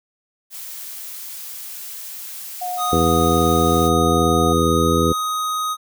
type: noise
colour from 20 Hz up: blue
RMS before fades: -33 dBFS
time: 0.5-3.91 s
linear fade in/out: 50 ms
type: tone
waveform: sine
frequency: 722 Hz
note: F#5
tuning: 43 cents flat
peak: -23 dBFS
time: 2.61-4.53 s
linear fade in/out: 10 ms
type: tone with pitch glide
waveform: square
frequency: 1244.5 to 1252.4 Hz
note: D#6 to D#6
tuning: 0 to +11 cents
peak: -21 dBFS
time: 2.77-5.77 s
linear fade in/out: 50 ms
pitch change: +11 cents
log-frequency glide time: 4.66-4.93 s
type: harmonic tone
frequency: 82.41 Hz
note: E2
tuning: in tune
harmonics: 1 / 2 / 3 / 4 / 5 / 6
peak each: -22 / -22 / -22 / -22 / -22 / -22 dBFS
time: 2.92-5.13 s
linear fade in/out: 10 ms
effects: none